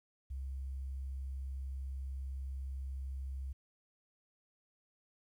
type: tone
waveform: sine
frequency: 66.7 Hz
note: C2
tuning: 34 cents sharp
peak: -38 dBFS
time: 0.3-3.53 s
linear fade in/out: 10 ms
effects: 12-bit